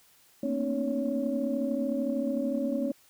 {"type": "tone cluster", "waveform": "sine", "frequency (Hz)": [227.7, 238.5, 267.3, 300.8, 561], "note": ["A#3", "A#3", "C4", "D4", "C#5"], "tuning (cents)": [-40, 40, 37, 42, 21], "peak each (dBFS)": [-33, -37, -30, -35, -32], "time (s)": [0.43, 2.92], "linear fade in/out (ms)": 5, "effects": ["tanh soft clip ceiling -16 dBFS", "white hiss -61 dBFS RMS until 3.09 s"]}